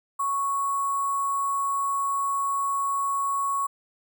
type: tone with sample-and-hold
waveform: sine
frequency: 1108.7 Hz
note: C#6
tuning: in tune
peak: -23 dBFS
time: 0.19-3.67 s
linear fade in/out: 10 ms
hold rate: 8820 Hz
effects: none